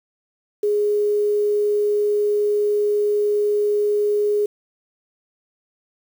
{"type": "tone with quantisation", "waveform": "sine", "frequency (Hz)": 415.3, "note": "G#4", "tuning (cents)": 0, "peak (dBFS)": -16, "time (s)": [0.63, 4.46], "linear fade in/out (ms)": 5, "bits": 7, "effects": []}